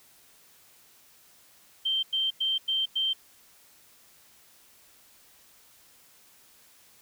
sine tone bursts, 3136 Hz, G7, in tune, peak -24 dBFS, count 5, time 1.85-3.134 s, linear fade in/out 10 ms, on 180 ms, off 96 ms, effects white hiss -58 dBFS RMS until 7.01 s

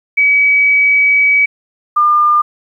sine tone pair in turn, 2276 / 1203.1 Hz, C#7 / D6, +45 / +41 cents, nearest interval major seventh, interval 1104 cents, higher first, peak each -7 dBFS, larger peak neither, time 0.17-1.46 / 1.96-2.42 s, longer first, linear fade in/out 10 ms, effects 8-bit

